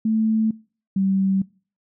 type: tone pair in turn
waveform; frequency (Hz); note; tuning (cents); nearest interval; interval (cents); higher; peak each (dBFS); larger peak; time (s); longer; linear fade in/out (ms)
sine; 220 / 192.79; A3 / G3; 0 / -29; major second; 229; first; -17; neither; 0.05-0.51 / 0.96-1.42; neither; 5
effects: noise-tail reverb RT60 0.4 s tail -23 dB re dry